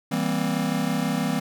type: chord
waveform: square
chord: C dominant seventh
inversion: first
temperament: just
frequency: 163.52 / 196.22 / 235.5 / 261.6 Hz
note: E3 / G3 / Bb3 / C4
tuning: -14 / +2 / +18 / 0 cents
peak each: -29 dBFS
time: 0.11-1.4 s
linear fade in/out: 10 ms
effects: none